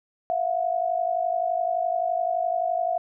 sine tone pair together, 669.3 / 721 Hz, E5 / F#5, +26 / -45 cents, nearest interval minor second, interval 129 cents, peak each -25 dBFS, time 0.3-2.98 s, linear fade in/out 0 ms, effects none

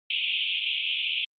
white band-pass noise, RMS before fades -28 dBFS, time 0.1-1.25 s, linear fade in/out 5 ms, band 2400 to 3400 Hz, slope 96 dB/octave, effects Opus 48 kbps

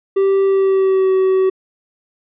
triangle tone with pitch glide, 390 to 378.5 Hz, G4 to F#4, -9 to +39 cents, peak -9 dBFS, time 0.16-1.5 s, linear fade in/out 10 ms, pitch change -52 cents, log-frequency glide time 0.45-1.12 s, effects resampled to 8000 Hz

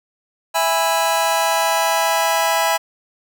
sawtooth chord, E major, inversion none, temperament just, 659.3 / 824.1 / 988.9 Hz, E5 / G#5 / B5, 0 / -14 / +2 cents, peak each -16 dBFS, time 0.54-2.78 s, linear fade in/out 20 ms, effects none

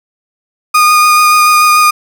35% pulse tone with vibrato, 1227 Hz, D#6, 25 cents flat, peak -3 dBFS, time 0.74-1.91 s, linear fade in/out 10 ms, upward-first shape triangle, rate 6.9 Hz, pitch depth 12 cents each way, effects none

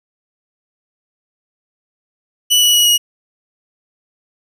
sawtooth tone with pitch steps, 2960 / 2938 / 2916 / 2894 Hz, F#7 / F#7 / F#7 / F#7, 0 / -13 / -26 / -39 cents, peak -6 dBFS, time 2.5-2.98 s, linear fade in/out 20 ms, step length 120 ms, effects none

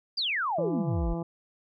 sine exponential sweep, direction down, 4978 to 38.89 Hz, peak -26 dBFS, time 0.17-1.14 s, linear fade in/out 10 ms
harmonic tone, 168.1 Hz, E3, 34 cents sharp, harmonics 1 / 2 / 3 / 4 / 5 / 6 / 7, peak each -32 / -35 / -40 / -41 / -43 / -48 / -50 dBFS, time 0.58-1.23 s, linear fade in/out 5 ms
effects none

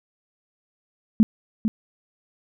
sine tone with echo, 219.4 Hz, A3, 5 cents flat, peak -10 dBFS, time 1.2-1.23 s, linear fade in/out 0 ms, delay 450 ms, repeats 1, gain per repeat -8 dB, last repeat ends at 1.68 s, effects none

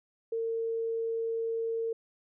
sine tone, 455 Hz, A#4, 42 cents flat, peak -29 dBFS, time 0.32-1.93 s, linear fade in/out 5 ms, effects none

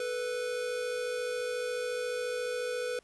square tone pair together, 439.7 / 493.9 Hz, A4 / B4, -1 / 0 cents, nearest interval major second, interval 201 cents, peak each -40 / -33 dBFS, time 0-2.99 s, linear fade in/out 2 ms, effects pink hiss -66 dBFS RMS until 3.03 s + resampled to 24000 Hz

